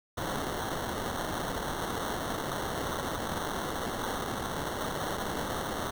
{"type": "noise with sample-and-hold", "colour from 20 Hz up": "blue", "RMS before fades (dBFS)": -34, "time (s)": [0.17, 5.91], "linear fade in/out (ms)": 10, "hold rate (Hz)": 2450, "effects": []}